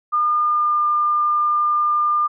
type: tone with pitch glide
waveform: sine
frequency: 1211 to 1201.9 Hz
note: D#6 to D6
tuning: -47 to +40 cents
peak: -15 dBFS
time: 0.12-2.28 s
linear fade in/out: 20 ms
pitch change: -13 cents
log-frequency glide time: 0.41-0.81 s
effects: none